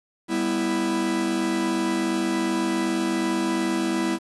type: chord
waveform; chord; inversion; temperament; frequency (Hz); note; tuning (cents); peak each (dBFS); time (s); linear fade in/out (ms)
45% pulse; E minor; first; equal with one note detuned; 198.62 / 246.9 / 329.6; G3 / B3 / E4; +23 / 0 / 0; -29 / -28 / -24; 0.28-4.19; 50
effects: resampled to 24000 Hz + 8-bit